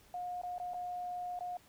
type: tone with dropouts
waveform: sine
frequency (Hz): 716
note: F5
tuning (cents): +43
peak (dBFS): -37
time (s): 0.14-1.57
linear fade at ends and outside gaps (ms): 2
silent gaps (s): 0.416-0.434 / 0.582-0.599 / 0.736-0.743 / 1.391-1.407
effects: pink hiss -63 dBFS RMS until 1.68 s